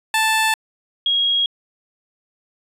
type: tone pair in turn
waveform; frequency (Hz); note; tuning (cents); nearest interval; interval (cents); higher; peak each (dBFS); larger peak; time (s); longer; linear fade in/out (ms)
15% pulse / sine; 880 / 3288; A5 / G#7; 0 / -18; octave + major seventh; 2282; second; -9 / -15; first; 0.14-0.54 / 1.06-1.46; neither; 2
effects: resampled to 32000 Hz